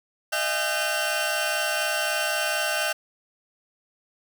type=tone cluster; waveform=sawtooth; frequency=615 / 679 / 821 / 1535 / 2739 Hz; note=D#5 / F5 / G#5 / G6 / F7; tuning=-20 / -49 / -20 / -37 / -34 cents; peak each=-26 / -28 / -31 / -24 / -27 dBFS; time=0.32-2.93 s; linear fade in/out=10 ms; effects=none